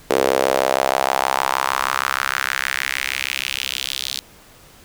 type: tone with high-pass filter sweep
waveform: sawtooth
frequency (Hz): 66.4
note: C2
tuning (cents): +26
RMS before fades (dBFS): -21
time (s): 0.1-4.2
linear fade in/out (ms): 0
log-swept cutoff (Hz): 440 to 3900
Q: 2.7
effects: pink hiss -47 dBFS RMS until 4.84 s